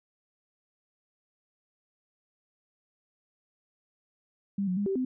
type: tone with pitch steps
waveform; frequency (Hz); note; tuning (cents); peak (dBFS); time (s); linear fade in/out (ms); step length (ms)
sine; 198.7 / 182.6 / 203.2 / 387.4 / 256.1; G3 / F#3 / G#3 / G4 / C4; +24 / -23 / -38 / -20 / -37; -26; 4.58-5.05; 5; 94
effects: none